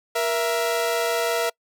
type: tone pair together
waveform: sawtooth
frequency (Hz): 472.2 / 665.7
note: A#4 / E5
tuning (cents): +22 / +17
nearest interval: tritone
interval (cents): 595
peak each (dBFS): -20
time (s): 0.15-1.5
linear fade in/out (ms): 10
effects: noise-tail reverb RT60 0.1 s tail -26 dB re dry